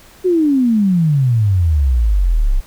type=exponential sweep; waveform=sine; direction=down; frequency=378.1 to 30.47 Hz; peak=-10 dBFS; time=0.24-2.61 s; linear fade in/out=20 ms; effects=pink hiss -44 dBFS RMS until 2.66 s